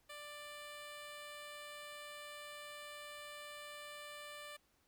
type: tone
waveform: 10% pulse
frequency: 590 Hz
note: D5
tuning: 8 cents sharp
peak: -40 dBFS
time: 0.09-4.57 s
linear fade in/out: 10 ms
effects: pink hiss -75 dBFS RMS until 4.87 s